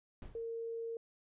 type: noise with exponential decay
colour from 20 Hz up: brown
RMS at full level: -43 dBFS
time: 0.22-0.52 s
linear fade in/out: 1 ms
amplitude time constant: 65 ms
type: tone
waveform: sine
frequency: 458.7 Hz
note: A#4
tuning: 28 cents flat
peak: -38 dBFS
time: 0.35-0.97 s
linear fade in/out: 2 ms
effects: resampled to 8000 Hz